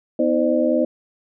sine tone cluster, 250.3 / 320.2 / 519 / 602 Hz, B3 / D#4 / C5 / D5, +23 / +50 / -14 / +43 cents, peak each -21 dBFS, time 0.19-0.85 s, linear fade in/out 5 ms, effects none

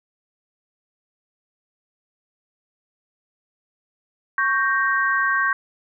sine chord, G diminished, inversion second, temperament equal, 1108.7 / 1568 / 1864.7 Hz, Db6 / G6 / Bb6, 0 / 0 / 0 cents, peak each -22 / -20 / -25 dBFS, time 4.38-5.53 s, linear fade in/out 2 ms, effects none

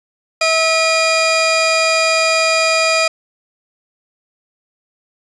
25% pulse tone pair together, 646 / 2437 Hz, E5 / D#7, -35 / -37 cents, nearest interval octave + major seventh, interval 2298 cents, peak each -11 dBFS, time 0.41-3.08 s, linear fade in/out 5 ms, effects resampled to 24000 Hz + 7-bit

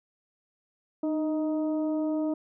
harmonic tone with a mistuned harmonic, 313 Hz, D#4, 10 cents sharp, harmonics 1 / 2 / 3 / 4, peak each -26 / -33 / -44 / -50 dBFS, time 1.03-2.34 s, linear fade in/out 5 ms, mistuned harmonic 1, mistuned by -34 cents, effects none

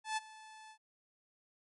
sawtooth tone with ADSR envelope, 871 Hz, A5, 18 cents flat, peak -28 dBFS, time 0.04-0.78 s, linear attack 130 ms, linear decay 23 ms, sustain -20 dB, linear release 77 ms, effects MP3 48 kbps

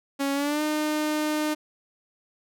sawtooth tone with pitch glide, 277.5 to 304.4 Hz, C#4 to D#4, +2 to -38 cents, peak -20 dBFS, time 0.19-1.55 s, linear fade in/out 20 ms, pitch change +160 cents, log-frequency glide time 0.33-0.62 s, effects none

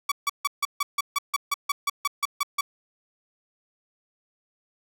sawtooth tone bursts, 1139 Hz, C#6, 47 cents sharp, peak -18 dBFS, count 15, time 0.09-2.61 s, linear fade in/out 5 ms, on 28 ms, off 150 ms, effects none

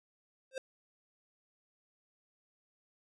square tone with exponential growth, 527 Hz, C5, 12 cents sharp, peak -33 dBFS, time 0.51-0.58 s, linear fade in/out 2 ms, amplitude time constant 15 ms, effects resampled to 22050 Hz

